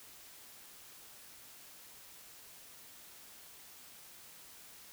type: silence
effects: white hiss -55 dBFS RMS until 4.92 s